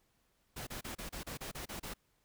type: noise bursts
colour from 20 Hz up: pink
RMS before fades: -43 dBFS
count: 10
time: 0.56-1.939 s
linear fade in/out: 10 ms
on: 110 ms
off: 31 ms
effects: pink hiss -75 dBFS RMS until 2.24 s